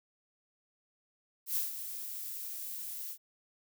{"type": "noise with ADSR envelope", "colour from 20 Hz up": "violet", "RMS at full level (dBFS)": -31, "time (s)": [1.46, 3.18], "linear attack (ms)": 100, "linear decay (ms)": 140, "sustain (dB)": -10, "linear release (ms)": 73, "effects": []}